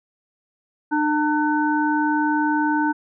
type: harmonic tone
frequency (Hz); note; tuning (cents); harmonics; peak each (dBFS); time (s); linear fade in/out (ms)
300; D4; +37; 1 / 3 / 5; -20 / -22 / -25; 0.91-2.93; 20
effects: none